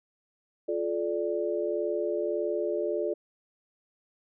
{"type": "chord", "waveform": "sine", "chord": "D minor", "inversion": "first", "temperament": "equal with one note detuned", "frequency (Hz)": [349.2, 430.9, 587.3], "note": ["F4", "A4", "D5"], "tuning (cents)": [0, -36, 0], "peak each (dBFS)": -31, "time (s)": [0.68, 3.14], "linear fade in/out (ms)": 10, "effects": []}